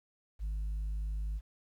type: tone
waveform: sine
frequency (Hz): 51.8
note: G#1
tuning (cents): -4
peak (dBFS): -30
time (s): 0.39-1.41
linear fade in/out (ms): 50
effects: tanh soft clip ceiling -32 dBFS + 11-bit